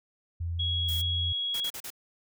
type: tone with pitch glide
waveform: sine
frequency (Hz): 84.8 to 85.54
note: E2 to F2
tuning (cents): +50 to -35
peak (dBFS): -29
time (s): 0.4-1.33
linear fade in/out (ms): 10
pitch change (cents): +15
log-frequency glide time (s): 0.79-1.09
type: tone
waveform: sine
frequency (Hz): 3322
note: G#7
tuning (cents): 0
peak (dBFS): -28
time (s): 0.59-1.7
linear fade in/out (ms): 10
type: noise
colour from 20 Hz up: blue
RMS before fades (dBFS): -40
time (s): 0.88-1.02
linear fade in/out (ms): 10
type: noise bursts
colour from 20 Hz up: white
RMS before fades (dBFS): -39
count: 4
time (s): 1.54-1.903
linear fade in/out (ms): 5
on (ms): 63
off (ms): 37
effects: none